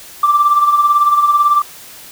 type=tone with tremolo; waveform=sine; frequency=1174.7 Hz; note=D6; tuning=in tune; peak=-5 dBFS; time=0.23-1.62 s; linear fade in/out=5 ms; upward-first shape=sine; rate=18 Hz; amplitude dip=60%; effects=tanh soft clip ceiling -2 dBFS + white hiss -36 dBFS RMS until 2.11 s